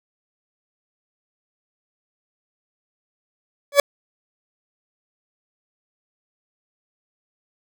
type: tone with exponential growth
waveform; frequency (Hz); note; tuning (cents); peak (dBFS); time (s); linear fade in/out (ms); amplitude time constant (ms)
40% pulse; 569; C#5; +45; -4; 3.72-3.8; 2; 17
effects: none